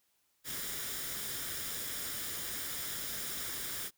white noise with comb filter, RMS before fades -39 dBFS, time 0.44-3.91 s, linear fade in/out 50 ms, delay 0.57 ms, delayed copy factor +0.5, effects white hiss -75 dBFS RMS until 3.97 s

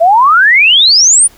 sine exponential sweep, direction up, 639 to 9760 Hz, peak -3 dBFS, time 0-1.28 s, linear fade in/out 20 ms, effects pink hiss -42 dBFS RMS until 1.37 s

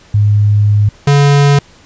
sine / square tone pair in turn, 103.83 / 142.47 Hz, G#2 / C#3, 0 / +48 cents, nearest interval perfect fourth, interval 548 cents, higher second, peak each -6 dBFS, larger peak neither, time 0.14-0.89 / 1.07-1.59 s, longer first, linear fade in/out 5 ms, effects pink hiss -43 dBFS RMS until 1.85 s + resampled to 16000 Hz

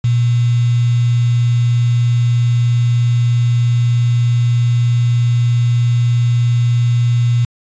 sine tone with quantisation, 119.9 Hz, A#2, 49 cents sharp, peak -10 dBFS, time 0.04-7.45 s, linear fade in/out 5 ms, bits 5, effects resampled to 16000 Hz

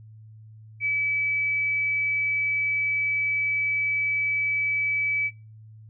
sine tone, 2295 Hz, D7, 40 cents flat, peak -22 dBFS, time 0.8-5.31 s, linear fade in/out 50 ms, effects noise-tail reverb RT60 0.3 s tail -21 dB re dry + added 109 Hz sine -44 dBFS peak until 5.89 s

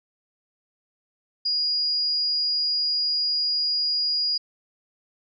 sine tone, 4874 Hz, D#8, 37 cents flat, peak -21 dBFS, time 1.45-4.38 s, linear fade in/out 10 ms, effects none

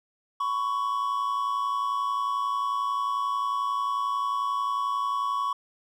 triangle tone pair together, 1004.8 / 1116 Hz, B5 / C#6, +30 / +11 cents, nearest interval major second, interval 181 cents, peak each -30 / -24 dBFS, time 0.4-5.53 s, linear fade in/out 5 ms, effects none

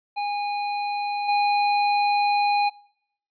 square tone with level steps, 820 Hz, G#5, 22 cents flat, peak -25 / -19 dBFS, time 0.16-2.7 s, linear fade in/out 20 ms, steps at 1.28 s, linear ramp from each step 10 ms, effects noise-tail reverb RT60 0.8 s tail -26 dB re dry + resampled to 11025 Hz

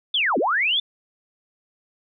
sine linear two-way sweep, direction down then up, 3585 to 221.6 to 3585 Hz, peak -18 dBFS, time 0.14-0.8 s, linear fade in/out 5 ms, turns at 0.38 s, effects none

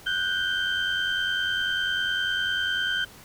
sine tone cluster, 1475 / 1565 / 3125 Hz, F#6 / G6 / G7, -6 / -3 / -6 cents, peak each -27 dBFS, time 0.06-3.05 s, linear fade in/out 10 ms, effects tanh soft clip ceiling -18 dBFS + pink hiss -48 dBFS RMS until 3.24 s

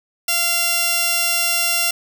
5% pulse tone pair together, 690 / 2760 Hz, F5 / F7, -21 / -21 cents, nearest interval 2 octaves, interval 2400 cents, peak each -10 dBFS, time 0.28-1.91 s, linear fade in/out 5 ms, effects 7-bit

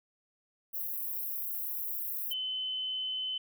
white high-pass noise, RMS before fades -36 dBFS, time 0.73-2.34 s, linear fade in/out 20 ms, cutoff 12000 Hz, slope 48 dB/octave
sine tone, 3041 Hz, F#7, 47 cents sharp, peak -32 dBFS, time 2.31-3.38 s, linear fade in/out 5 ms
effects none

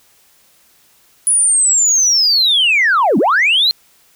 sine linear two-way sweep, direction down then up, 10000 to 178 to 4235 Hz, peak -8 dBFS, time 1.27-3.71 s, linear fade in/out 0 ms, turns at 3.18 s, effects tanh soft clip ceiling -6 dBFS + white hiss -52 dBFS RMS until 4.15 s

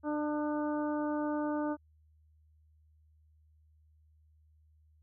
harmonic tone with a mistuned harmonic, 298.5 Hz, D4, 28 cents sharp, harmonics 1 / 2 / 3 / 4 / 5, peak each -32 / -37 / -40 / -44 / -47 dBFS, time 0.03-1.77 s, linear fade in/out 50 ms, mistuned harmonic 4, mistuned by +19 cents, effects added 77 Hz sine -62 dBFS peak until 5.02 s

